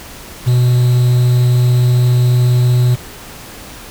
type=tone with quantisation; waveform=triangle; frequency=123.47 Hz; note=B2; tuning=in tune; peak=-6 dBFS; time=0.46-2.96 s; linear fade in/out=20 ms; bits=5; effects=pink hiss -33 dBFS RMS until 3.9 s